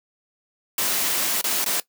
white noise with dropouts, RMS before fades -23 dBFS, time 0.78-1.8 s, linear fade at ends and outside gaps 2 ms, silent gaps 1.413-1.441 / 1.644-1.661 s, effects noise-tail reverb RT60 0.1 s tail -18 dB re dry + high-pass 200 Hz 12 dB/octave

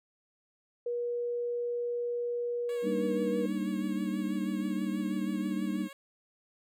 sine tone, 480 Hz, B4, 49 cents flat, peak -30 dBFS, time 0.86-3.46 s, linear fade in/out 5 ms
10% pulse tone with vibrato, 554.4 Hz, C#5, in tune, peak -38 dBFS, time 2.69-5.93 s, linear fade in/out 2 ms, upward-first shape triangle, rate 6.2 Hz, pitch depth 52 cents each way
sine chord, Eb major seventh, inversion first, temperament equal, 196 / 233.1 / 293.7 / 311.1 Hz, G3 / Bb3 / D4 / Eb4, 0 / 0 / 0 / 0 cents, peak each -33 / -36 / -38 / -35 dBFS, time 2.82-5.89 s, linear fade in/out 50 ms
effects none

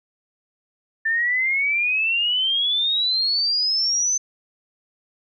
sine exponential sweep, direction up, 1774 to 6200 Hz, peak -18 dBFS, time 1.05-4.18 s, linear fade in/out 10 ms, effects none

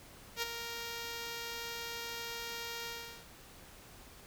5% pulse tone with ADSR envelope, 466.2 Hz, A#4, in tune, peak -20 dBFS, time 0.36-3.27 s, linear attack 61 ms, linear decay 22 ms, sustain -8 dB, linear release 400 ms, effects pink hiss -55 dBFS RMS until 4.26 s

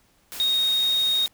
sine tone in noise, 3729 Hz, A#7, in tune, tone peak -19 dBFS, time 0.4-1.26 s, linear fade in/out 0 ms, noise white, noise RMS -36 dBFS, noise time 0.32-1.28 s, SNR +14 dB, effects pink hiss -62 dBFS RMS until 1.33 s

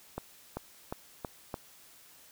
accelerating click train, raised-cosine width 1 ms, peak -21 dBFS, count 5, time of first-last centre 0.18-1.542 s, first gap 390 ms, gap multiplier 0.91, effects white hiss -57 dBFS RMS until 2.31 s

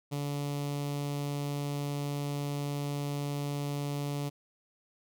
sawtooth tone with notch filter, 143.6 Hz, D3, 39 cents flat, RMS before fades -34 dBFS, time 0.11-4.3 s, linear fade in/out 20 ms, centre 1600 Hz, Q 1.3, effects none

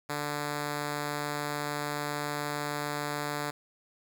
5% pulse tone, 146.83 Hz, D3, in tune, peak -20 dBFS, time 0.09-3.51 s, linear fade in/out 10 ms, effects 10-bit

